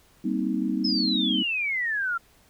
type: chord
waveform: sine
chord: C minor seventh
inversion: second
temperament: just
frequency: 196.22 / 235.5 / 261.6 / 314 Hz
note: G3 / Bb3 / C4 / Eb4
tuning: +2 / +18 / 0 / +16 cents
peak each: -29 dBFS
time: 0.24-1.43 s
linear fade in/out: 10 ms
type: exponential sweep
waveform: sine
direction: down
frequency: 5274 to 1350 Hz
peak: -24 dBFS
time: 0.84-2.18 s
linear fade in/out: 10 ms
effects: pink hiss -59 dBFS RMS until 2.49 s